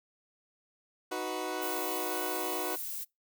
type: chord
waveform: 20% pulse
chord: B major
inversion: first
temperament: equal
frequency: 311.1 / 370 / 493.9 Hz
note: D#4 / F#4 / B4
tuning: 0 / 0 / 0 cents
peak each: -34 / -31 / -34 dBFS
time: 1.11-2.76 s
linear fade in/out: 10 ms
type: noise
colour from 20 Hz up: violet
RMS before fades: -38 dBFS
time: 1.61-3.05 s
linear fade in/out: 20 ms
effects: noise-tail reverb RT60 0.2 s tail -25 dB re dry